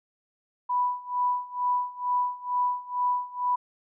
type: tone with tremolo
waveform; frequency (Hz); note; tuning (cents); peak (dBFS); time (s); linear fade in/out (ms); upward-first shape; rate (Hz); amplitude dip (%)
sine; 987.8; B5; 0; -21; 0.69-3.56; 10; sine; 2.2; 90
effects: none